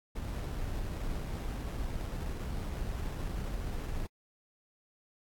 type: noise with sample-and-hold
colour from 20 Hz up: brown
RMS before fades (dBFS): -36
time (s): 0.15-4.07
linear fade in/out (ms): 10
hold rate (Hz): 4410
effects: AAC 64 kbps